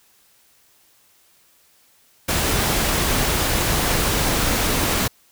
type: noise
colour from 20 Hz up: pink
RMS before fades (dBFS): -20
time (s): 2.28-5.08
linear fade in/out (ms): 10
effects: white hiss -57 dBFS RMS until 5.31 s